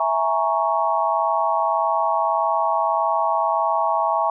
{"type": "chord", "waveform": "sine", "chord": "A# half-diminished seventh", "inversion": "second", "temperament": "equal", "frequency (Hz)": [659.3, 830.6, 932.3, 1108.7], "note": ["E5", "G#5", "A#5", "C#6"], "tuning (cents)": [0, 0, 0, 0], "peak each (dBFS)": -23, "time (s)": [0, 4.3], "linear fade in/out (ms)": 2, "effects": []}